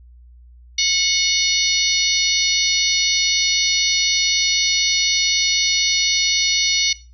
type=harmonic tone; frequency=731 Hz; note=F#5; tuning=21 cents flat; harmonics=3 / 4 / 5 / 6 / 7 / 8; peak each=-23 / -26 / -22 / -21 / -27 / -22 dBFS; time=0.78-6.93 s; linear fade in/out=5 ms; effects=noise-tail reverb RT60 0.3 s tail -17 dB re dry + added 60 Hz sine -42 dBFS peak until 7.13 s